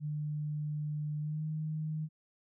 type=tone with pitch glide; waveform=sine; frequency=150 to 155.38 Hz; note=D3 to D#3; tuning=+37 to -2 cents; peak=-33 dBFS; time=0-2.09 s; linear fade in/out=50 ms; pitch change=+61 cents; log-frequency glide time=1.2-1.44 s; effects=none